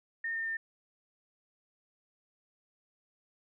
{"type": "tone with pitch steps", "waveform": "sine", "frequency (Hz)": [1828, 1814.3, 1800.8], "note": ["A#6", "A#6", "A6"], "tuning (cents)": [-34, -47, 40], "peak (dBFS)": -32, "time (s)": [0.24, 0.57], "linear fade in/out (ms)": 5, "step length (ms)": 110, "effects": []}